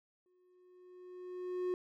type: tone with exponential growth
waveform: triangle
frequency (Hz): 362.9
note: F#4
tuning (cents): -34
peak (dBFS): -29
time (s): 0.26-1.74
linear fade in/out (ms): 1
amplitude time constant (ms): 320
effects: none